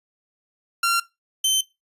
sawtooth tone pair in turn, 1376 / 3089 Hz, F6 / G7, -26 / -26 cents, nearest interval octave + major second, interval 1400 cents, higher second, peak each -14 dBFS, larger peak neither, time 0.83-1 / 1.44-1.61 s, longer neither, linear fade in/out 5 ms, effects noise-tail reverb RT60 0.2 s tail -18 dB re dry + resampled to 32000 Hz

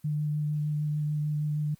sine tone with vibrato, 150.1 Hz, D3, 38 cents sharp, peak -26 dBFS, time 0.04-1.75 s, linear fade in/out 10 ms, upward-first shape triangle, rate 6.6 Hz, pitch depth 15 cents each way, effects white hiss -65 dBFS RMS until 1.79 s + Opus 24 kbps

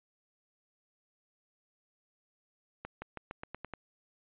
accelerating click train, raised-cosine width 0.5 ms, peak -25 dBFS, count 8, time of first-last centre 2.85-3.737 s, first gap 170 ms, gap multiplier 0.9, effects resampled to 8000 Hz

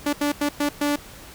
sawtooth tone bursts at uneven times, 290.7 Hz, D4, 18 cents flat, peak -16 dBFS, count 5, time 0.06-0.13 / 0.21-0.32 / 0.41-0.49 / 0.6-0.69 / 0.81-0.96 s, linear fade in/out 5 ms, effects pink hiss -43 dBFS RMS until 1.34 s

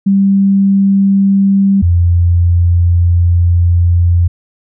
sine tone pair in turn, 196.4 / 86.73 Hz, G3 / F2, +4 / -11 cents, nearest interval octave + major second, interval 1415 cents, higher first, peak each -6 dBFS, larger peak neither, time 0.06-1.82 / 1.82-4.28 s, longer second, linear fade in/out 10 ms, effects none

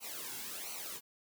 white noise with flanger, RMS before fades -43 dBFS, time 0-1.01 s, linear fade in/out 50 ms, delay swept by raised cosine 0.57 to 1.67 ms, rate 1.4 Hz, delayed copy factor -0.8, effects none

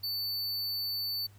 square tone, 4500 Hz, C#8, 25 cents sharp, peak -32 dBFS, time 0.03-1.27 s, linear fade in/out 10 ms, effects added 101 Hz sine -53 dBFS peak until 1.38 s + pink hiss -63 dBFS RMS until 1.38 s

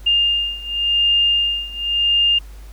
sine beating tone pair, 2811 / 2811.91 Hz, F7 / F7, +11 / +11 cents, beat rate 0.91 Hz, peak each -17 / -19 dBFS, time 0.06-2.39 s, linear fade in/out 10 ms, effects added 50 Hz sine -34 dBFS peak until 2.72 s + pink hiss -49 dBFS RMS until 2.72 s

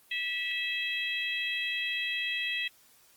harmonic tone, 652 Hz, E5, 19 cents flat, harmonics 3 / 4 / 5 / 6, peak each -35 / -33 / -35 / -42 dBFS, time 0.11-2.68 s, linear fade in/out 5 ms, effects white hiss -61 dBFS RMS until 3.16 s + Opus 24 kbps

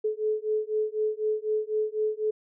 sine beating tone pair, 428.1 / 432.1 Hz, A4 / A4, -47 / -31 cents, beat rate 4 Hz, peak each -28 dBFS, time 0.04-2.31 s, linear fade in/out 10 ms, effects none

